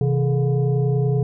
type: tone with frequency modulation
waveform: sine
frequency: 130.81 Hz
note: C3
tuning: in tune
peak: -16 dBFS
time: 0.01-1.23 s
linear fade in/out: 2 ms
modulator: 292 Hz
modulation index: 0.88
effects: none